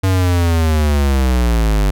square linear sweep, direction down, 96 to 48 Hz, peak -12 dBFS, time 0.03-1.91 s, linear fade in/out 10 ms, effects none

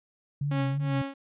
sine tone with vibrato, 138.59 Hz, C#3, in tune, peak -26 dBFS, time 0.41-1.02 s, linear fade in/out 5 ms, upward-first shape sine, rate 3 Hz, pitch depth 79 cents each way
sawtooth tone with tremolo, 275 Hz, C#4, 14 cents flat, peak -23 dBFS, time 0.51-1.14 s, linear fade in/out 5 ms, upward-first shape triangle, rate 2.7 Hz, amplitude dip 100%
effects resampled to 8000 Hz

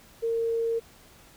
sine tone, 458.7 Hz, A#4, 28 cents flat, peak -24 dBFS, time 0.22-0.8 s, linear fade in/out 20 ms, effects pink hiss -54 dBFS RMS until 1.36 s

